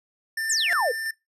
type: tone with tremolo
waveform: square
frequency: 1787 Hz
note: A6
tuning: 26 cents sharp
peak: -26 dBFS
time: 0.37-1.11 s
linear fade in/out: 5 ms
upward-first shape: square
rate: 2.9 Hz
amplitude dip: 25%
type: exponential sweep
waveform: sine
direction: down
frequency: 8640 to 441.6 Hz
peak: -21 dBFS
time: 0.49-0.92 s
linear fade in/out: 10 ms
type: tone with exponential growth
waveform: sawtooth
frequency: 696 Hz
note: F5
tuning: 6 cents flat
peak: -22 dBFS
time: 0.64-0.73 s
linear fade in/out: 0 ms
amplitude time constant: 19 ms
effects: noise-tail reverb RT60 0.2 s tail -23 dB re dry + resampled to 32000 Hz